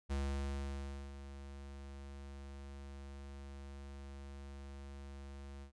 square tone with ADSR envelope, 69.3 Hz, C#2, in tune, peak -35 dBFS, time 0.09-5.72 s, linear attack 26 ms, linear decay 1000 ms, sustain -13 dB, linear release 96 ms, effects resampled to 22050 Hz

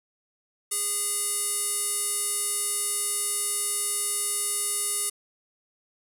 square tone with band-pass filter, 410 Hz, G#4, 22 cents flat, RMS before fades -28 dBFS, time 0.71-5.1 s, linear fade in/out 10 ms, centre 9700 Hz, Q 4, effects none

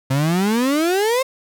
35% pulse exponential sweep, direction up, 129.5 to 540 Hz, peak -14 dBFS, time 0.1-1.23 s, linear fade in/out 10 ms, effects none

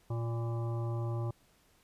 harmonic tone with a mistuned harmonic, 116.54 Hz, A#2, in tune, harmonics 1 / 3 / 5 / 7 / 9 / 10, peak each -32 / -42 / -46 / -49 / -51 / -52 dBFS, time 0.1-1.31 s, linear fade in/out 5 ms, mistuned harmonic 9, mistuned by -61 cents, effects pink hiss -67 dBFS RMS until 1.83 s + resampled to 32000 Hz

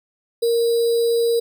sine tone with sample-and-hold, 466.2 Hz, A#4, in tune, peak -15 dBFS, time 0.42-1.4 s, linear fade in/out 10 ms, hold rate 4410 Hz, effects none

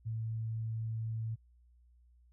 sine tone, 112 Hz, A2, 31 cents sharp, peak -34 dBFS, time 0.05-1.36 s, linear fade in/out 20 ms, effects added 60 Hz sine -61 dBFS peak until 2.32 s

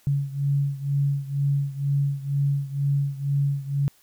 sine beating tone pair, 140 / 142.1 Hz, C#3 / C#3, +18 / +43 cents, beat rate 2.1 Hz, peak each -23 / -26 dBFS, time 0.07-3.88 s, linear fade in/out 0 ms, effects white hiss -59 dBFS RMS until 4.02 s

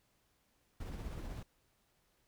brown noise with tremolo, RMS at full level -42 dBFS, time 0.8-1.43 s, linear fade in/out 5 ms, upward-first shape triangle, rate 16 Hz, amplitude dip 35%, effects pink hiss -75 dBFS RMS until 2.27 s

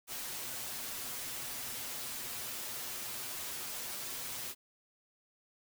white noise with comb filter, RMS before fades -41 dBFS, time 0.07-4.55 s, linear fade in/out 50 ms, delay 8.1 ms, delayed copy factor +0.75, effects none

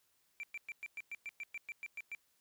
triangle tone bursts, 2349 Hz, D7, in tune, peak -38 dBFS, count 13, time 0.4-2.149 s, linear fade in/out 0 ms, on 33 ms, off 110 ms, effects tanh soft clip ceiling -35 dBFS + white hiss -75 dBFS RMS until 2.4 s

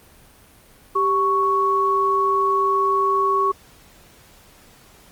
sine tone pair together, 392 / 1110.7 Hz, G4 / C#6, 0 / +3 cents, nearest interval octave + tritone, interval 1803 cents, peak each -22 / -17 dBFS, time 0.95-3.52 s, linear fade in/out 10 ms, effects pink hiss -50 dBFS RMS until 5.11 s + Opus 32 kbps

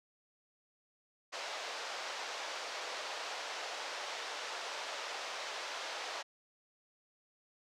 pink band-pass noise, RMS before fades -42 dBFS, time 1.32-6.23 s, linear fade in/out 20 ms, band 530 to 6000 Hz, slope 24 dB/octave, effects none

